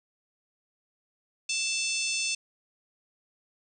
harmonic tone with a mistuned harmonic, 883 Hz, A5, 6 cents sharp, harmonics 3 / 4 / 5 / 6 / 7 / 8 / 9, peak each -31 / -37 / -37 / -35 / -34 / -40 / -37 dBFS, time 1.49-2.35 s, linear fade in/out 5 ms, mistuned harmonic 9, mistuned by +47 cents, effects 10-bit

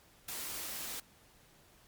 white noise, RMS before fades -41 dBFS, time 0.28-1 s, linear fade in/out 5 ms, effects pink hiss -63 dBFS RMS until 1.87 s + MP3 96 kbps

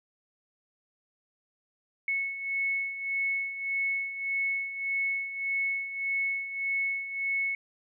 sine beating tone pair, 2200 / 2201.7 Hz, C#7 / C#7, -14 / -12 cents, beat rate 1.7 Hz, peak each -35 / -29 dBFS, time 2.08-7.55 s, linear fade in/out 2 ms, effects none

